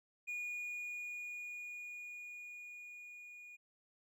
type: tone with level ramp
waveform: triangle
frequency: 2445 Hz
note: D#7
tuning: 31 cents flat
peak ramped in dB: -37 to -50 dBFS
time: 0.27-3.57 s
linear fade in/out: 20 ms
effects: none